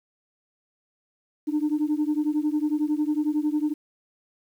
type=beating tone pair; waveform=sine; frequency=296.6 / 307.6 Hz; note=D4 / D#4; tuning=+17 / -20 cents; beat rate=11 Hz; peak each=-23 / -24 dBFS; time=1.47-3.74 s; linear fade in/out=20 ms; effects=tanh soft clip ceiling -17 dBFS + 9-bit